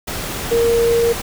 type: tone in noise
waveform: sine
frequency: 466.2 Hz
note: A#4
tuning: in tune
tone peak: -12 dBFS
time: 0.51-1.13 s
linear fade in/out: 10 ms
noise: pink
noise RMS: -25 dBFS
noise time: 0.07-1.22 s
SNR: +10 dB
effects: none